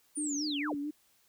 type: linear sweep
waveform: sine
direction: down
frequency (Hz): 9620 to 65.4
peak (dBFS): -34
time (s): 0.15-0.75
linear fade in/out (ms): 20
type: tone with vibrato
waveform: sine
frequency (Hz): 293.7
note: D4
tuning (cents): 0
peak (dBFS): -33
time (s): 0.17-0.91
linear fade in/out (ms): 10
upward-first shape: sine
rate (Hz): 4.4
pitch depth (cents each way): 54
effects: white hiss -68 dBFS RMS until 1.28 s